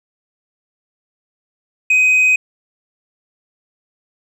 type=tone with tanh clipping; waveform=triangle; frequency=2513 Hz; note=D#7; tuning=17 cents sharp; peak=-10 dBFS; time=1.9-2.36 s; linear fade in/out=5 ms; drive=7 dB; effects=none